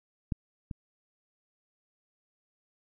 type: clicks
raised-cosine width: 5 ms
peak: -17 / -24 dBFS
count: 2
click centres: 0.322 / 0.712 s
effects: none